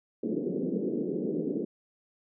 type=band-pass noise; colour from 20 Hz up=white; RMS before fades=-31 dBFS; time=0.23-1.65 s; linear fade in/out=5 ms; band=170 to 450 Hz; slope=48 dB/octave; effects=none